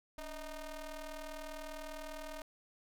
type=ring-modulated tone; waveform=sawtooth; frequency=305 Hz; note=D#4; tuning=34 cents flat; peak=-36 dBFS; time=0.18-2.42 s; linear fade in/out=2 ms; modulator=325 Hz; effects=none